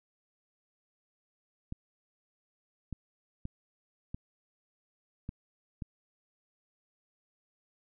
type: clicks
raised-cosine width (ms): 5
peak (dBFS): -25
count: 6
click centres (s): 1.724 / 2.927 / 3.454 / 4.145 / 5.291 / 5.822
effects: none